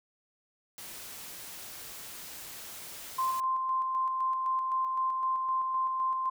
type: noise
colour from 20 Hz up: white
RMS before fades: -44 dBFS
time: 0.78-3.4 s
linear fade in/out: 0 ms
type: tone with tremolo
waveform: sine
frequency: 1045 Hz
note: C6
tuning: 2 cents flat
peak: -26 dBFS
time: 3.18-6.3 s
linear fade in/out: 10 ms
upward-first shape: square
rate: 3.9 Hz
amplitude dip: 30%
effects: none